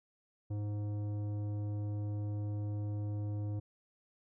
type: tone with tanh clipping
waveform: triangle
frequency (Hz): 103.83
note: G#2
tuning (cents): 0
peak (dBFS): -36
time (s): 0.5-3.6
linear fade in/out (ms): 10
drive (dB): 16
effects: none